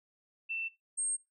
sine tone pair in turn, 2679 / 8505 Hz, E7 / C9, +27 / +27 cents, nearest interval octave + minor sixth, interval 2000 cents, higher second, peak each -33 / -30 dBFS, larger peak second, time 0.49-0.69 / 0.97-1.17 s, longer neither, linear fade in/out 20 ms, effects noise-tail reverb RT60 0.2 s tail -19 dB re dry

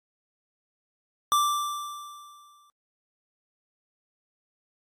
square tone with exponential decay, 1174.7 Hz, D6, in tune, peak -19 dBFS, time 1.32-2.7 s, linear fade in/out 0 ms, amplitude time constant 300 ms, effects AAC 64 kbps

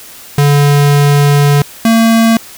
square tone pair in turn, 143.9 / 226.9 Hz, D3 / A#3, -35 / -47 cents, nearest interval minor sixth, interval 788 cents, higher second, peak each -6 dBFS, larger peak neither, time 0.38-1.62 / 1.85-2.37 s, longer first, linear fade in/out 2 ms, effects white hiss -33 dBFS RMS until 2.57 s

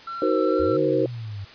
triangle tone with vibrato, 1345 Hz, E6, 34 cents sharp, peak -28 dBFS, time 0.07-0.77 s, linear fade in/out 5 ms, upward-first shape triangle, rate 2.3 Hz, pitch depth 24 cents each way
sine chord, C half-diminished seventh, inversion first, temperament just, 314 / 376.7 / 470.9 / 523.3 Hz, Eb4 / Gb4 / Bb4 / C5, +16 / +31 / +18 / 0 cents, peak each -24 dBFS, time 0.22-1.06 s, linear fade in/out 2 ms
sine exponential two-way sweep, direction up then down, 69.3 to 151.6 to 96.6 Hz, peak -30 dBFS, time 0.59-1.45 s, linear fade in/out 10 ms, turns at 0.78 s
effects white hiss -45 dBFS RMS until 1.54 s + resampled to 11025 Hz

